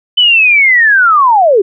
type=linear sweep; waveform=sine; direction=down; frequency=3037 to 364.5 Hz; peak=-4 dBFS; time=0.17-1.62 s; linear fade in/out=10 ms; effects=none